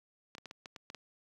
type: clicks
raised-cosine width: 0.2 ms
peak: -28 dBFS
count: 8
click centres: 0.351 / 0.382 / 0.457 / 0.511 / 0.658 / 0.762 / 0.901 / 0.947 s
effects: high-pass 100 Hz 12 dB/octave + 11-bit